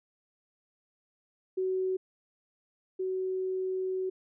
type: tone pair in turn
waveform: sine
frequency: 374.7 / 374.7 Hz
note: F#4 / F#4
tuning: +22 / +22 cents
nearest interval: unison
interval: 0 cents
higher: neither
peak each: -27 / -29 dBFS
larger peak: first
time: 1.57-1.97 / 2.99-4.1 s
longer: second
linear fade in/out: 10 ms
effects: none